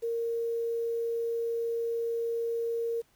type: tone with quantisation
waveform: sine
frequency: 463.3 Hz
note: A#4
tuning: 11 cents flat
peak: -28 dBFS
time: 0.02-3.02 s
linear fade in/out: 20 ms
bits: 9
effects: pink hiss -67 dBFS RMS until 3.15 s